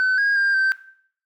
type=tone with pitch steps; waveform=sine; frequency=1518 / 1634 / 1599 / 1556 Hz; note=F#6 / G#6 / G6 / G6; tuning=+44 / -29 / +34 / -13 cents; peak=-14 dBFS; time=0-0.72 s; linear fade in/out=0 ms; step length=180 ms; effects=noise-tail reverb RT60 0.6 s tail -18 dB re dry + tanh soft clip ceiling -15 dBFS